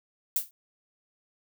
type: noise with exponential decay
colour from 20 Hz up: violet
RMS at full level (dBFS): -22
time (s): 0.36-0.51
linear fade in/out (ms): 2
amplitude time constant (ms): 31
effects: none